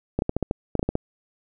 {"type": "clicks", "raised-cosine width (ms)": 2, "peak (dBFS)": -9, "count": 11, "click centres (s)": [0.19, 0.221, 0.294, 0.366, 0.427, 0.511, 0.753, 0.794, 0.829, 0.89, 0.954], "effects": []}